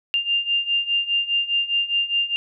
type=beating tone pair; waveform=sine; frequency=2794 / 2798.9 Hz; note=F7 / F7; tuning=0 / +3 cents; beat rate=4.9 Hz; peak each=-24 / -21 dBFS; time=0.14-2.36 s; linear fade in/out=0 ms; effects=none